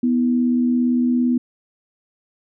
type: tone pair together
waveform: sine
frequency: 245.9 / 323.5 Hz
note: B3 / E4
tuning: -7 / -32 cents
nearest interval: perfect fourth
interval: 475 cents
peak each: -15 / -26 dBFS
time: 0.03-1.38 s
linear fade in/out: 5 ms
effects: none